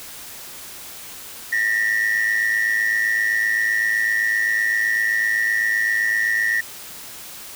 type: tone pair together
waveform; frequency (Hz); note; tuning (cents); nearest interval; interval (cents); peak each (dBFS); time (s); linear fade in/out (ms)
sine; 1813 / 1920.8; A#6 / B6; -49 / -49; minor second; 100; -18; 1.52-6.61; 10
effects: tanh soft clip ceiling -14 dBFS + white hiss -37 dBFS RMS until 7.55 s